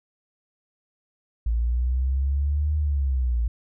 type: linear two-way sweep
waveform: sine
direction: up then down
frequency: 55.8 to 76.3 to 55.8 Hz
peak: -20 dBFS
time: 1.46-3.48 s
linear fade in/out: 5 ms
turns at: 2.76 s
effects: none